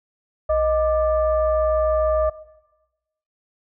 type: tone with frequency modulation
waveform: sine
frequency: 622.3 Hz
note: D#5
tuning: in tune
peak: -16 dBFS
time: 0.49-2.3 s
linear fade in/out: 10 ms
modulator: 562 Hz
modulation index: 0.58
effects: noise-tail reverb RT60 1.0 s tail -17 dB re dry